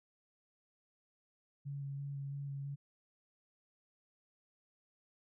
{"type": "tone with vibrato", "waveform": "sine", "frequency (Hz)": 140, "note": "C#3", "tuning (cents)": 18, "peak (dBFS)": -39, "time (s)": [1.65, 2.76], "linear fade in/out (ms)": 20, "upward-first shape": "square", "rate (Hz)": 3, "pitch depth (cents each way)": 12, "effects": []}